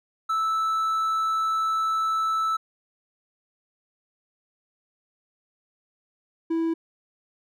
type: tone pair in turn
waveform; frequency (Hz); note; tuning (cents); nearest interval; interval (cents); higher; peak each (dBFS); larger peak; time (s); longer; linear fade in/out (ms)
triangle; 1314 / 328.5; E6 / E4; -6 / -6; 2 octaves; 2400; first; -20; neither; 0.29-2.57 / 6.5-6.74; first; 10
effects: none